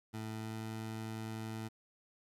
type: tone with pitch glide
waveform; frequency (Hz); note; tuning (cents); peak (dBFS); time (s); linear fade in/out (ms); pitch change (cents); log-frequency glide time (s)
20% pulse; 110 to 110.83; A2 to A2; 0 to +13; -35; 0.13-1.69; 20; +13; 0.3-0.58
effects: resampled to 32000 Hz + 11-bit